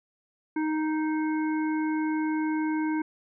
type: harmonic tone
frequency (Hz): 311.1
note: D#4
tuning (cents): 0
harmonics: 1 / 3 / 5 / 7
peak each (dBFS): -25 / -35 / -39 / -42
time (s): 0.56-3.02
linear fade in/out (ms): 5
effects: none